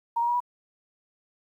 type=tone with pitch steps; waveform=sine; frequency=933 / 947.1 / 961.4 / 976 Hz; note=A#5 / A#5 / B5 / B5; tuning=+1 / +27 / -47 / -21 cents; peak=-22 dBFS; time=0.16-0.404 s; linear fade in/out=10 ms; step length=61 ms; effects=10-bit